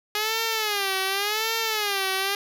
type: tone with vibrato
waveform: 5% pulse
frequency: 415.3 Hz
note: G#4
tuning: in tune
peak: -12 dBFS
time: 0.15-2.35 s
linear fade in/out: 2 ms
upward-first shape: sine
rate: 0.89 Hz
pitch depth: 150 cents each way
effects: none